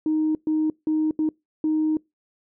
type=tone bursts at uneven times; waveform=sine; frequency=311.1 Hz; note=D#4; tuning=in tune; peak=-18 dBFS; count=5; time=0.06-0.35 / 0.47-0.7 / 0.87-1.11 / 1.19-1.29 / 1.64-1.97 s; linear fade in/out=2 ms; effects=noise-tail reverb RT60 0.2 s tail -25 dB re dry + tanh soft clip ceiling -15 dBFS